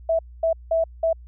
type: tone bursts at uneven times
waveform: sine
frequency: 655 Hz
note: E5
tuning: 11 cents flat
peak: -17 dBFS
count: 4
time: 0.09-0.19 / 0.43-0.53 / 0.71-0.84 / 1.03-1.13 s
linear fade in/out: 5 ms
effects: added 60 Hz sine -40 dBFS peak until 1.27 s